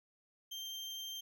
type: tone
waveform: 35% pulse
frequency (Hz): 3156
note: G7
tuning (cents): +11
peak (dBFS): -40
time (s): 0.51-1.21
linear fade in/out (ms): 10
effects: none